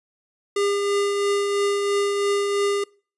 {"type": "tone with tremolo", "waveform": "square", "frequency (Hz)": 403.5, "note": "G#4", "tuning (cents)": -50, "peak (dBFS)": -19, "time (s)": [0.56, 2.84], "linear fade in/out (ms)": 5, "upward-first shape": "triangle", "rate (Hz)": 3, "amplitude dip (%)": 35, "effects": ["noise-tail reverb RT60 0.4 s tail -24 dB re dry", "resampled to 24000 Hz"]}